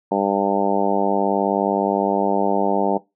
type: harmonic tone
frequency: 99.4 Hz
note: G2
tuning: 25 cents sharp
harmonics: 2 / 3 / 4 / 5 / 6 / 7 / 8 / 9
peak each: -25 / -25 / -25 / -25 / -25 / -25 / -25 / -25 dBFS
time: 0.11-2.98 s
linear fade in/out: 10 ms
effects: noise-tail reverb RT60 0.2 s tail -19 dB re dry